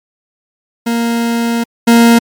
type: tone pair in turn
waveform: 40% pulse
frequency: 233.1 / 233.1 Hz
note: A#3 / A#3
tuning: 0 / 0 cents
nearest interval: unison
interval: 0 cents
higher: neither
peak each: -11 / -3 dBFS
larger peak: second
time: 0.86-1.64 / 1.87-2.19 s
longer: first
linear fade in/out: 10 ms
effects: MP3 96 kbps